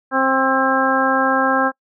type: harmonic tone with a mistuned harmonic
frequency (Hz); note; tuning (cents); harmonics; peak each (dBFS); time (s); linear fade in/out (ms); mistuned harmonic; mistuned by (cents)
264.7; C4; +20; 1 / 2 / 3 / 4 / 5 / 6; -21 / -21 / -21 / -21 / -21 / -21; 0.11-1.72; 50; 6; +20
effects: noise-tail reverb RT60 0.1 s tail -26 dB re dry